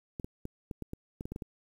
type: clicks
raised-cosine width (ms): 3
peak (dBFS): -25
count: 11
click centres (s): 0.198 / 0.245 / 0.454 / 0.712 / 0.823 / 0.934 / 1.209 / 1.255 / 1.32 / 1.361 / 1.422
effects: 9-bit